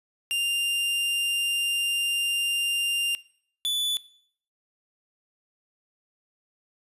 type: tone pair in turn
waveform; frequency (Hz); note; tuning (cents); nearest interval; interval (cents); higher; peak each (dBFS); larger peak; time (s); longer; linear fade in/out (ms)
45% pulse; 2794 / 3472; F7 / A7; 0 / -24; major third; 376; second; -24; neither; 0.31-3.15 / 3.65-3.97; first; 0
effects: noise-tail reverb RT60 0.6 s tail -20 dB re dry + resampled to 32000 Hz